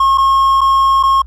triangle tone with dropouts, 1082 Hz, C#6, 42 cents flat, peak -6 dBFS, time 0-1.22 s, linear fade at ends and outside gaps 5 ms, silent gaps 0.176-0.181 / 0.609-0.613 / 1.029-1.034 s, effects added 60 Hz sine -30 dBFS peak until 1.26 s + Opus 48 kbps

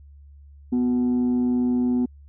sine tone pair together, 247.6 / 370 Hz, B3 / F#4, +5 / 0 cents, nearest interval perfect fifth, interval 695 cents, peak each -17 / -29 dBFS, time 0.72-2.06 s, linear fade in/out 10 ms, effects tanh soft clip ceiling -16 dBFS + added 71 Hz sine -44 dBFS peak until 2.28 s

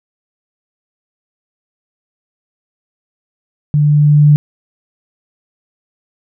sine tone with level ramp, 148 Hz, D3, 14 cents sharp, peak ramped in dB -8 to -3 dBFS, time 3.74-4.36 s, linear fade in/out 0 ms, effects none

